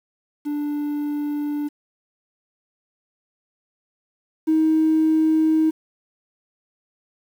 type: tone pair in turn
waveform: triangle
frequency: 293.7 / 315.8 Hz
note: D4 / D#4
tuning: 0 / +26 cents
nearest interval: minor second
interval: 126 cents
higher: second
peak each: -20 / -11 dBFS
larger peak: second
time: 0.45-1.69 / 4.47-5.71 s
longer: neither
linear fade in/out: 20 ms
effects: tanh soft clip ceiling -12 dBFS + 8-bit